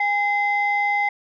sine tone pair together, 817 / 2061 Hz, G#5 / C7, -29 / -27 cents, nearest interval octave + major third, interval 1602 cents, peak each -20 dBFS, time 0-1.09 s, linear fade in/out 5 ms, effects tanh soft clip ceiling -12 dBFS

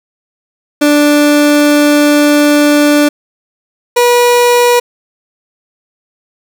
30% pulse tone pair in turn, 293.7 / 484.5 Hz, D4 / B4, 0 / -33 cents, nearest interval major sixth, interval 867 cents, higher second, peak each -3 dBFS, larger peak neither, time 0.81-3.09 / 3.96-4.8 s, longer first, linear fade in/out 10 ms, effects none

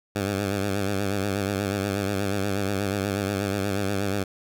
10% pulse tone with vibrato, 99.3 Hz, G2, 23 cents sharp, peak -16 dBFS, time 0.15-4.24 s, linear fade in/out 10 ms, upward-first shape sine, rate 8.3 Hz, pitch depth 70 cents each way, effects none

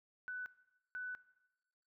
sine tone bursts at uneven times, 1495 Hz, F#6, 17 cents sharp, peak -40 dBFS, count 2, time 0.28-0.46 / 0.95-1.15 s, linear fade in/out 0 ms, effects noise-tail reverb RT60 1.0 s tail -18 dB re dry

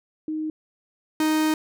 sine / 45% pulse tone pair in turn, 311.1 / 311.1 Hz, D#4 / D#4, 0 / 0 cents, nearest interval unison, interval 0 cents, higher neither, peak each -25 / -19 dBFS, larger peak second, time 0.28-0.5 / 1.2-1.54 s, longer second, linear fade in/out 2 ms, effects none

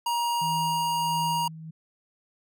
square tone, 946 Hz, A#5, 25 cents sharp, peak -25 dBFS, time 0.06-1.48 s, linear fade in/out 5 ms
sine tone with tremolo, 160 Hz, D#3, 49 cents sharp, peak -31 dBFS, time 0.41-1.71 s, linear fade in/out 10 ms, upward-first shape sine, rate 1.5 Hz, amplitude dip 60%
effects none

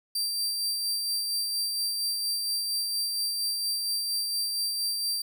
sawtooth tone with tremolo, 4699 Hz, D8, in tune, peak -23 dBFS, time 0.15-5.22 s, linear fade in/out 5 ms, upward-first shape sine, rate 4.3 Hz, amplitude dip 30%, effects none

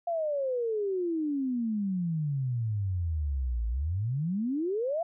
sine exponential two-way sweep, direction down then up, 698.5 to 54.7 to 698.5 Hz, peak -27 dBFS, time 0.07-5.03 s, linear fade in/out 5 ms, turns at 3.67 s, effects none

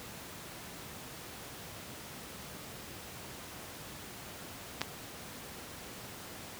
clicks, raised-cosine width 0.2 ms, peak -23 / -13 dBFS, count 2, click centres 4.81 / 4.816 s, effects pink hiss -46 dBFS RMS until 6.59 s + high-pass 80 Hz 12 dB/octave

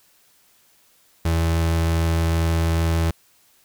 35% pulse tone, 82.41 Hz, E2, in tune, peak -16 dBFS, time 1.25-3.11 s, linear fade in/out 5 ms, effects white hiss -58 dBFS RMS until 3.64 s

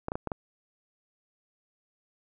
clicks, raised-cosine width 1 ms, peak -17 dBFS, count 5, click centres 0.084 / 0.119 / 0.155 / 0.273 / 0.318 s, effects none

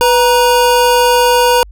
square tone pair together, 493.8 / 944 Hz, B4 / A#5, 0 / +22 cents, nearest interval major seventh, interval 1122 cents, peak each -11 / -11 dBFS, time 0.01-1.63 s, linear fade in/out 0 ms, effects added 50 Hz sine -32 dBFS peak until 1.71 s

